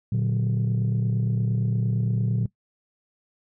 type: chord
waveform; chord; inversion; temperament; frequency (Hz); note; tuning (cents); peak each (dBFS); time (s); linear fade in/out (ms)
sine; Bb augmented; none; equal with one note detuned; 116.54 / 145.23 / 185; Bb2 / D3 / F#3; 0 / -19 / 0; -21 / -27 / -26; 0.12-2.46; 5
effects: noise-tail reverb RT60 0.1 s tail -20 dB re dry + tanh soft clip ceiling -17 dBFS